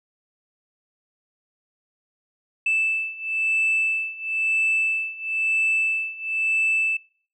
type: beating tone pair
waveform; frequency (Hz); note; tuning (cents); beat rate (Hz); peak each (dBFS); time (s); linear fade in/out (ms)
sine; 2637 / 2638; E7 / E7; 0 / +1; 1; -24 / -22; 2.66-6.97; 5
effects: noise-tail reverb RT60 0.5 s tail -24 dB re dry + tanh soft clip ceiling -15 dBFS